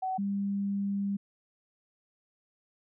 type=tone pair in turn; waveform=sine; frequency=753 / 199.44 Hz; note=F#5 / G3; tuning=+30 / +30 cents; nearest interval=octave + major seventh; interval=2300 cents; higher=first; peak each=-29 / -28 dBFS; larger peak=second; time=0.02-0.18 / 0.18-1.17 s; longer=second; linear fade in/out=10 ms; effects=none